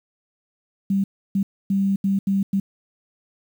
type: tone bursts at uneven times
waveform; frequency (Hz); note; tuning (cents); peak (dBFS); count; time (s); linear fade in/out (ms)
sine; 196; G3; 0; -17; 6; 0.9-1.04 / 1.35-1.43 / 1.7-1.96 / 2.04-2.19 / 2.27-2.43 / 2.53-2.6; 5
effects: 8-bit